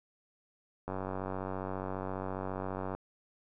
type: click train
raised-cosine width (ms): 1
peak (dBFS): -23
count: 197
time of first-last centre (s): 0.88-2.95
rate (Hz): 94.7
effects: none